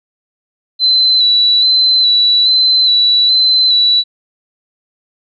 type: tone with vibrato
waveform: sine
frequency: 4000 Hz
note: B7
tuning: 21 cents sharp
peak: -7 dBFS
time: 0.79-4.04 s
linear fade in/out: 50 ms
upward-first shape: square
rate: 1.2 Hz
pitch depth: 26 cents each way
effects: none